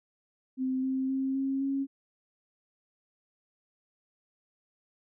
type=tone with pitch steps; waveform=sine; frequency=260 / 263.3 / 266.7 / 270.1 / 273.6 Hz; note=C4 / C4 / C4 / C#4 / C#4; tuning=-11 / +11 / +33 / -45 / -23 cents; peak=-27 dBFS; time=0.57-1.87 s; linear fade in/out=50 ms; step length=260 ms; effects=none